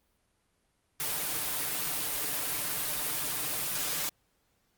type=noise with comb filter; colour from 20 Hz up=white; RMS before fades=-32 dBFS; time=1-4.09 s; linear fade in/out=0 ms; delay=6.7 ms; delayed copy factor=+0.85; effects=pink hiss -73 dBFS RMS until 4.77 s + Opus 32 kbps